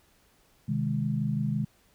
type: chord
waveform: sine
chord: Ab major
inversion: first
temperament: just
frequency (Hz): 129.78 / 155.74 / 207.7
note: C3 / Eb3 / Ab3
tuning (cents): -14 / +2 / 0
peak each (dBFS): -30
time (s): 0.68-1.65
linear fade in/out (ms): 10
effects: pink hiss -64 dBFS RMS until 1.94 s